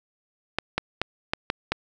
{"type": "clicks", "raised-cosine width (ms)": 0.3, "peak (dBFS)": -7, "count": 6, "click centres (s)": [0.586, 0.78, 1.016, 1.335, 1.501, 1.72], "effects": []}